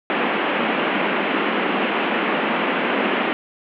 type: band-pass noise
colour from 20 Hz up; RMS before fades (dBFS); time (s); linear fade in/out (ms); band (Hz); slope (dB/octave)
pink; -21; 0.1-3.33; 0; 200 to 3000; 48
effects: none